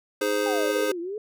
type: chord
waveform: square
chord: Ab major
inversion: second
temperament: just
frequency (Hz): 311.5 / 415.3 / 519.1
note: Eb4 / Ab4 / C5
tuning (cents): +2 / 0 / -14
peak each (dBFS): -31 / -27 / -27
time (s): 0.21-0.92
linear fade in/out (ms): 5
type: exponential two-way sweep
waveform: sine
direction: down then up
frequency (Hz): 822 to 331.6 to 439.9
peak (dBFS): -29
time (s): 0.46-1.18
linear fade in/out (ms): 2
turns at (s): 1
effects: none